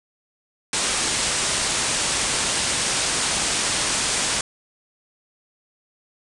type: low-pass noise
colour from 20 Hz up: white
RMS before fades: -23 dBFS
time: 0.73-4.41 s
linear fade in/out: 2 ms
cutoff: 9600 Hz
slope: 96 dB/octave
effects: none